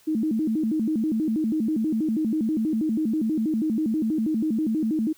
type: tone with vibrato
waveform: sine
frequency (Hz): 263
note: C4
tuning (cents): +9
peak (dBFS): -21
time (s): 0.07-5.13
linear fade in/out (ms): 10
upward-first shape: square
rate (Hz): 6.2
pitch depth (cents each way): 300
effects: white hiss -57 dBFS RMS until 5.17 s